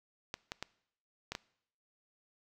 clicks, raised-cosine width 0.2 ms, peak -20 dBFS, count 5, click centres 0.341 / 0.519 / 0.626 / 1.32 / 1.351 s, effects noise-tail reverb RT60 0.7 s tail -22 dB re dry

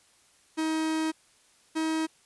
45% pulse tone pair in turn, 316.9 / 318.3 Hz, D#4 / D#4, +32 / +39 cents, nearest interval unison, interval 7 cents, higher second, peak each -26 dBFS, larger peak neither, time 0.57-1.12 / 1.75-2.07 s, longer first, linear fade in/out 20 ms, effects white hiss -62 dBFS RMS until 2.25 s + resampled to 24000 Hz

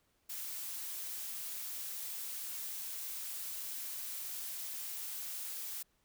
blue noise, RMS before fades -42 dBFS, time 0.29-5.83 s, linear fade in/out 10 ms, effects pink hiss -75 dBFS RMS until 6.04 s

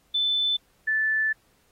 sine tone pair in turn, 3520 / 1752.4 Hz, A7 / A6, 0 / -7 cents, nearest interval octave, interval 1207 cents, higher first, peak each -21 dBFS, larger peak neither, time 0.14-0.57 / 0.87-1.33 s, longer second, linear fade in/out 10 ms, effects pink hiss -65 dBFS RMS until 1.71 s + AAC 48 kbps

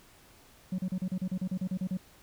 sine tone bursts, 185 Hz, F#3, in tune, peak -26 dBFS, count 13, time 0.72-1.972 s, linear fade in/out 5 ms, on 64 ms, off 35 ms, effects tanh soft clip ceiling -28 dBFS + pink hiss -58 dBFS RMS until 2.22 s

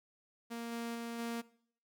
sawtooth tone with level steps, 233.1 Hz, A#3, in tune, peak -36 / -34 / -36 / -33 dBFS, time 0.5-1.42 s, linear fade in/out 20 ms, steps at 0.71 / 0.94 / 1.18 s, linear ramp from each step 20 ms, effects noise-tail reverb RT60 0.6 s tail -20 dB re dry

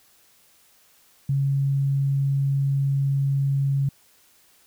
sine tone, 138.2 Hz, C#3, 5 cents flat, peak -19 dBFS, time 1.29-3.89 s, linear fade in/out 5 ms, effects white hiss -58 dBFS RMS until 4.66 s

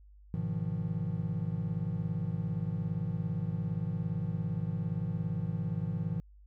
triangle chord, F half-diminished seventh, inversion first, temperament just, 104.77 / 125.72 / 157.15 / 174.61 Hz, Ab2 / Cb3 / Eb3 / F3, +16 / +31 / +18 / 0 cents, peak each -35 / -38 / -33 / -34 dBFS, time 0.34-6.2 s, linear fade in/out 0 ms, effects added 50 Hz sine -53 dBFS peak until 6.46 s

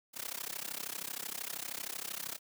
white noise with amplitude modulation, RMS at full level -37 dBFS, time 0.13-2.39 s, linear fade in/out 50 ms, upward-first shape sine, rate 32.9 Hz, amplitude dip 95%, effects high-pass 150 Hz 12 dB/octave

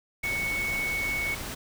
sine tone in noise, 2217 Hz, C#7, in tune, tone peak -27 dBFS, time 0.23-1.35 s, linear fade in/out 10 ms, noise pink, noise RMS -36 dBFS, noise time 0.23-1.55 s, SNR +6 dB, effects none

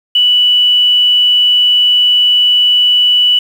sine tone with quantisation, 2960 Hz, F#7, in tune, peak -6 dBFS, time 0.15-3.39 s, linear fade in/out 5 ms, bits 6, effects none

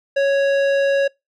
square tone, 554.4 Hz, C#5, in tune, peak -15 dBFS, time 0.16-1.08 s, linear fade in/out 10 ms, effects noise-tail reverb RT60 0.2 s tail -25 dB re dry + low-pass 3000 Hz 12 dB/octave

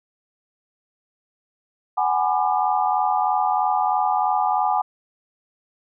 sine chord, G# half-diminished seventh, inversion third, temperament just, 747.5 / 830.6 / 996.7 / 1196.1 Hz, F#5 / G#5 / B5 / D6, +17 / 0 / +16 / +31 cents, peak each -22 / -21 / -27 / -26 dBFS, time 1.97-4.82 s, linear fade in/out 10 ms, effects none

